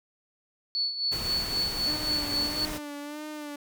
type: tone with tremolo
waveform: sine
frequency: 4435 Hz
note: C#8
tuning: in tune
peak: -24 dBFS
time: 0.75-2.65 s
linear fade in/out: 0 ms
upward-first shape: sine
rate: 3.8 Hz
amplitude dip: 65%
type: noise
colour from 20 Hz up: pink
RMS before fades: -36 dBFS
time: 1.11-2.79 s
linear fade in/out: 20 ms
type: tone with vibrato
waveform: sawtooth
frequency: 296.4 Hz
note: D4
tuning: 16 cents sharp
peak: -32 dBFS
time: 1.87-3.56 s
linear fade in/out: 5 ms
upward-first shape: sine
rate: 1.6 Hz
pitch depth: 49 cents each way
effects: none